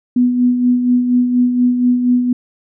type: tone with tremolo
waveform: sine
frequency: 246.9 Hz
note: B3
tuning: in tune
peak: -8 dBFS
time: 0.16-2.33 s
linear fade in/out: 5 ms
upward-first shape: sine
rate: 4.2 Hz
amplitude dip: 50%
effects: none